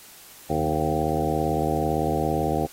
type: harmonic tone with a mistuned harmonic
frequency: 77.8 Hz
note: D#2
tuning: in tune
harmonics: 1 / 2 / 3 / 4 / 5 / 6 / 7 / 9 / 10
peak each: -32 / -29 / -32 / -29 / -30 / -30 / -31 / -30 / -29 dBFS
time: 0.49-2.67 s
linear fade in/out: 20 ms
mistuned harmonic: 2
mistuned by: -38 cents
effects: white hiss -47 dBFS RMS until 2.72 s + AAC 48 kbps